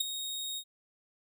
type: tone with ADSR envelope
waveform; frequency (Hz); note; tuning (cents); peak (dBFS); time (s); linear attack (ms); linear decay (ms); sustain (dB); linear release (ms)
sawtooth; 3744; A#7; +7; -21; 0-0.64; 8; 11; -11; 66
effects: none